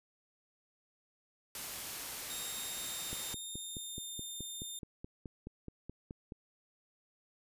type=noise; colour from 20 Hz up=white; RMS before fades=-42 dBFS; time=1.55-3.34 s; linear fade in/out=2 ms
type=tone with pitch glide; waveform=15% pulse; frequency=3710 to 3621 Hz; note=A#7 to A7; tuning=-9 to +49 cents; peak=-35 dBFS; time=2.3-4.79 s; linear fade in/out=2 ms; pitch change=-42 cents; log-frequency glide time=2.48-4.11 s
type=click train; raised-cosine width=3 ms; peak=-31 dBFS; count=16; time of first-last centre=3.13-6.321 s; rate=4.7 Hz
effects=resampled to 32000 Hz